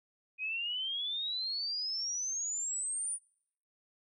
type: exponential sweep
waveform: sine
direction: up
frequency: 2489 to 9610 Hz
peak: -33 dBFS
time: 0.38-3.19 s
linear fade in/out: 50 ms
effects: noise-tail reverb RT60 0.7 s tail -26 dB re dry